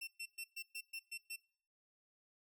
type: tone bursts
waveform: sawtooth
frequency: 2700 Hz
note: E7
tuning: 41 cents sharp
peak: -40 dBFS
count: 8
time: 0.01-1.362 s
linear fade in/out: 10 ms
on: 64 ms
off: 120 ms
effects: noise-tail reverb RT60 0.6 s tail -24 dB re dry